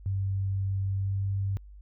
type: tone with pitch glide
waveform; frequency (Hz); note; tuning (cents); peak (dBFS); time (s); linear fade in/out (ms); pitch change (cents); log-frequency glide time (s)
sine; 97.1 to 98.06; G2 to G2; -16 to +1; -26; 0.06-1.57; 0; +17; 0.92-1.21
effects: added 50 Hz sine -45 dBFS peak until 1.81 s